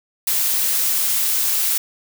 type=noise; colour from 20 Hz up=blue; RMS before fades=-19 dBFS; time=0.27-1.78 s; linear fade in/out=5 ms; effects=none